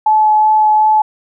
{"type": "tone with vibrato", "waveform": "sine", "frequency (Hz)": 859, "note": "A5", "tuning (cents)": -42, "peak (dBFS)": -7, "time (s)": [0.06, 1.02], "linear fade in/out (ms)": 5, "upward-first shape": "sine", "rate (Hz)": 2.7, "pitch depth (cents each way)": 9, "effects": []}